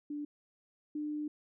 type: tone pair in turn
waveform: sine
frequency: 293.7 / 299.5 Hz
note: D4 / D4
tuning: 0 / +34 cents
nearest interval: unison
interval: 34 cents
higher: second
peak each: -36 / -34 dBFS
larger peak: second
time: 0.1-0.25 / 0.95-1.28 s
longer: second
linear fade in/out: 5 ms
effects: none